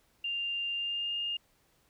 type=tone with pitch glide; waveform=sine; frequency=2794 to 2825 Hz; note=F7 to F7; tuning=0 to +19 cents; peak=-31 dBFS; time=0.24-1.37 s; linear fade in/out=5 ms; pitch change=+19 cents; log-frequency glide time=0.74-1.16 s; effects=pink hiss -69 dBFS RMS until 1.89 s